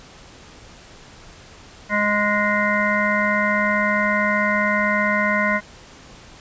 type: harmonic tone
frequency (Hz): 207.7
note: G#3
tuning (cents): 0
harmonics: 1 / 3 / 5 / 7 / 9 / 10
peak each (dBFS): -24 / -24 / -24 / -24 / -24 / -24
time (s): 1.89-5.61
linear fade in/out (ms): 50
effects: pink hiss -44 dBFS RMS until 6.4 s + resampled to 16000 Hz